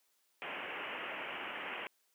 white low-pass noise, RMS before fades -42 dBFS, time 0.42-1.87 s, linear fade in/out 0 ms, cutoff 3000 Hz, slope 96 dB/octave, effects white hiss -75 dBFS RMS until 2.14 s + high-pass 300 Hz 12 dB/octave

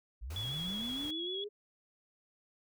sine linear sweep, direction up, 48.13 to 421 Hz, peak -39 dBFS, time 0.21-1.49 s, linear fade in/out 20 ms
pink noise, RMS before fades -49 dBFS, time 0.3-1.11 s, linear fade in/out 5 ms
sine tone with vibrato, 3360 Hz, G#7, 19 cents sharp, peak -37 dBFS, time 0.36-1.44 s, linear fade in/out 2 ms, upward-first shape square, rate 6.6 Hz, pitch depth 19 cents each way
effects none

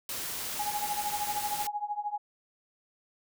white noise, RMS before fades -36 dBFS, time 0.09-1.67 s, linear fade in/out 2 ms
sine tone with tremolo, 830.6 Hz, G#5, in tune, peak -27 dBFS, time 0.59-2.18 s, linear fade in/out 5 ms, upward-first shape triangle, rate 13 Hz, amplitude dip 95%
effects none

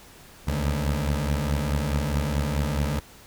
20% pulse beating tone pair, 71.2 / 75.9 Hz, C#2 / D#2, +47 / -42 cents, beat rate 4.7 Hz, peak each -20 / -23 dBFS, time 0.47-3 s, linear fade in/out 10 ms, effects pink hiss -49 dBFS RMS until 3.26 s

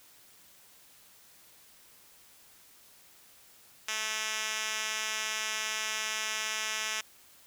5% pulse tone with band-pass filter, 217.4 Hz, A3, 21 cents flat, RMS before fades -34 dBFS, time 3.88-7.01 s, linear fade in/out 5 ms, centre 4600 Hz, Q 1.2, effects white hiss -58 dBFS RMS until 7.46 s

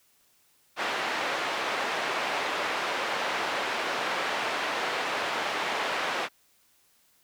pink band-pass noise, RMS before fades -30 dBFS, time 0.76-6.29 s, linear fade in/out 50 ms, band 580 to 2900 Hz, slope 12 dB/octave, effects white hiss -65 dBFS RMS until 7.23 s

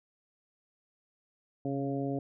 harmonic tone with a mistuned harmonic, 138.59 Hz, C#3, in tune, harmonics 1 / 2 / 3 / 4 / 5, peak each -36 / -33 / -38 / -40 / -41 dBFS, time 1.65-2.19 s, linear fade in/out 2 ms, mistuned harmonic 1, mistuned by -32 cents, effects none

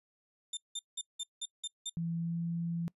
25% pulse tone bursts, 3598 Hz, A7, 38 cents sharp, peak -32 dBFS, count 7, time 0.53-1.897 s, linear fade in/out 5 ms, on 41 ms, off 180 ms
sine tone with pitch glide, 167.4 to 168.86 Hz, E3 to E3, +27 to +42 cents, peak -32 dBFS, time 1.97-2.88 s, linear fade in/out 0 ms, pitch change +15 cents, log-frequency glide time 2.2-2.37 s
effects noise-tail reverb RT60 0.1 s tail -23 dB re dry + resampled to 32000 Hz

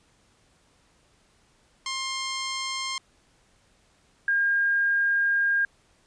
10% pulse / sine tone pair in turn, 1060 / 1614.1 Hz, C6 / G#6, +22 / -50 cents, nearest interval perfect fifth, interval 728 cents, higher second, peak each -20 / -20 dBFS, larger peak neither, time 1.86-2.98 / 4.28-5.65 s, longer second, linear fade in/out 2 ms, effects pink hiss -63 dBFS RMS until 6.06 s + resampled to 22050 Hz

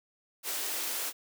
white high-pass noise, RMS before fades -34 dBFS, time 0.43-1.13 s, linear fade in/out 50 ms, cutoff 270 Hz, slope 96 dB/octave, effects none

